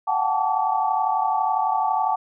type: tone cluster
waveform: sine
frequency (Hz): 727 / 765 / 845 / 877 / 1148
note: F#5 / G5 / G#5 / A5 / D6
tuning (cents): -31 / -42 / +30 / -6 / -40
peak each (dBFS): -28 / -24 / -29 / -23 / -27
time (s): 0.07-2.16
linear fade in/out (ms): 10
effects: none